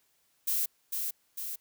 violet noise with echo, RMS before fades -29 dBFS, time 0.47-0.66 s, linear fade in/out 10 ms, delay 450 ms, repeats 2, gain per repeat -4 dB, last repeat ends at 1.56 s, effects white hiss -71 dBFS RMS until 1.6 s

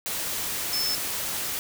sine tone in noise, 5274 Hz, E8, in tune, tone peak -25 dBFS, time 0.73-0.95 s, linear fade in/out 0 ms, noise white, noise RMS -30 dBFS, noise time 0.06-1.59 s, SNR +2 dB, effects none

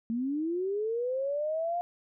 sine linear sweep, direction up, 222.1 to 709 Hz, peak -28 dBFS, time 0.1-1.81 s, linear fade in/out 0 ms, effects none

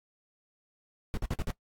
brown noise bursts, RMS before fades -30 dBFS, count 5, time 1.14-1.504 s, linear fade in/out 0 ms, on 32 ms, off 51 ms, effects noise-tail reverb RT60 0.1 s tail -19 dB re dry + AAC 64 kbps

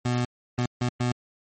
25% pulse tone bursts at uneven times, 122.8 Hz, B2, 9 cents flat, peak -19 dBFS, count 4, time 0.05-0.25 / 0.58-0.66 / 0.81-0.89 / 1-1.12 s, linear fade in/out 5 ms, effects MP3 32 kbps

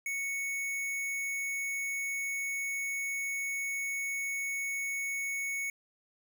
square tone, 2217 Hz, C#7, in tune, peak -33 dBFS, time 0.06-5.7 s, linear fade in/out 2 ms, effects none

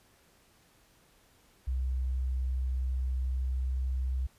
sine tone with pitch glide, 64.1 to 64.51 Hz, C2 to C2, -35 to -24 cents, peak -28 dBFS, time 1.67-4.27 s, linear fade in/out 10 ms, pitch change +11 cents, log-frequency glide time 3.27-4.01 s, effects pink hiss -64 dBFS RMS until 4.38 s + resampled to 32000 Hz

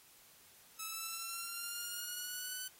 5% pulse linear sweep, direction up, 1297 to 1510 Hz, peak -31 dBFS, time 0.79-2.68 s, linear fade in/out 5 ms, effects white hiss -62 dBFS RMS until 2.79 s + AAC 48 kbps

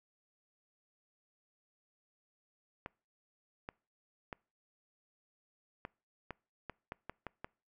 clicks, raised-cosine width 0.5 ms, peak -26 dBFS, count 10, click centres 2.861 / 3.689 / 4.328 / 5.851 / 6.307 / 6.697 / 6.921 / 7.096 / 7.267 / 7.445 s, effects noise-tail reverb RT60 0.4 s tail -26 dB re dry

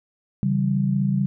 sine tone cluster, 137.8 / 161.9 / 193.8 Hz, C#3 / E3 / G3, -10 / -31 / -20 cents, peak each -22 / -29 / -21 dBFS, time 0.43-1.26 s, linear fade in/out 0 ms, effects none

